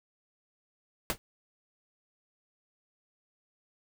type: noise with exponential decay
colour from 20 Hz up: pink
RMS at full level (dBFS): -25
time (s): 1.1-1.18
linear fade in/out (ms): 0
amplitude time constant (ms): 17
effects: none